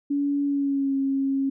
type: tone with pitch glide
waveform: sine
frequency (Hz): 284.2 to 272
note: C#4 to C#4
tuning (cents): +43 to -33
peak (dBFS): -21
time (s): 0.1-1.5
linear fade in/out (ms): 10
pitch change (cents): -76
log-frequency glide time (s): 0.45-0.96
effects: none